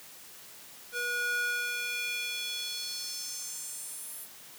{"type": "tone with high-pass filter sweep", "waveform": "square", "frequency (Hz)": 483.5, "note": "B4", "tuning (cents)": -37, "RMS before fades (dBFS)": -35, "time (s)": [0.92, 4.28], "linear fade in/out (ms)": 50, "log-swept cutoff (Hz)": [1000, 12000], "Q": 2.8, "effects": ["white hiss -50 dBFS RMS until 4.58 s", "high-pass 100 Hz 12 dB/octave"]}